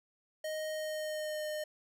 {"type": "tone with pitch glide", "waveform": "square", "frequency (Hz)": [622.3, 610.2], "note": ["D#5", "D#5"], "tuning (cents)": [0, -34], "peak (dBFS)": -36, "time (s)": [0.44, 1.64], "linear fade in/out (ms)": 5, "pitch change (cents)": -34, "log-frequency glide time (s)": [0.7, 1.46], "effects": []}